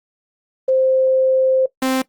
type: tone pair in turn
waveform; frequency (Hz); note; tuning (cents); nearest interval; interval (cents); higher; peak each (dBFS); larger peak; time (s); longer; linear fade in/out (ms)
sine / sawtooth; 523.3 / 261.6; C5 / C4; 0 / 0; octave; 1200; first; -12; neither; 0.68-1.66 / 1.82-2.02; first; 5
effects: noise-tail reverb RT60 0.1 s tail -18 dB re dry + Opus 24 kbps